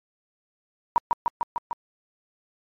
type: tone with echo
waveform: sine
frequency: 948 Hz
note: A#5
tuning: 29 cents sharp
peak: -15 dBFS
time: 0.96-0.98 s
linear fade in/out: 0 ms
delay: 150 ms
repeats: 5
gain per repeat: -2 dB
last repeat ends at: 1.73 s
effects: MP3 64 kbps